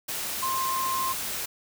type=tone in noise; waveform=sine; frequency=1053 Hz; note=C6; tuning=11 cents sharp; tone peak=-26 dBFS; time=0.42-1.13 s; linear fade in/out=10 ms; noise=white; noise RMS=-32 dBFS; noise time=0.08-1.46 s; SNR=+3 dB; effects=none